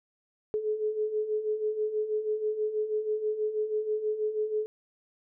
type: beating tone pair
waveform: sine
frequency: 423.8 / 430 Hz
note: G#4 / A4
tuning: +35 / -40 cents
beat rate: 6.2 Hz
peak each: -34 / -28 dBFS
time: 0.54-4.66 s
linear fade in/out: 0 ms
effects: none